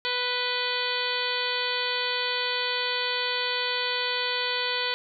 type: harmonic tone with a mistuned harmonic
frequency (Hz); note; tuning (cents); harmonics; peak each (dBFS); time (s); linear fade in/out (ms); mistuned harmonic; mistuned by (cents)
493.9; B4; 0; 1 / 2 / 3 / 4 / 5 / 6 / 7 / 8 / 9; -34 / -34 / -34 / -34 / -34 / -34 / -34 / -34 / -34; 0.05-4.94; 0; 6; +59
effects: none